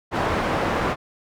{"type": "low-pass noise", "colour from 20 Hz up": "white", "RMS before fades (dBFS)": -23, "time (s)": [0.11, 0.96], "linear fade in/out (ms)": 50, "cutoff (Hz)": 1100, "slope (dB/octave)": 12, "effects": []}